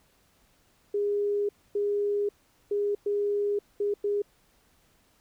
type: tone bursts at uneven times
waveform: sine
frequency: 409.1 Hz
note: G#4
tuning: 26 cents flat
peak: -24 dBFS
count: 6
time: 0.94-1.49 / 1.75-2.29 / 2.71-2.95 / 3.06-3.59 / 3.8-3.94 / 4.04-4.22 s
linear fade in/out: 5 ms
effects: pink hiss -65 dBFS RMS until 5.2 s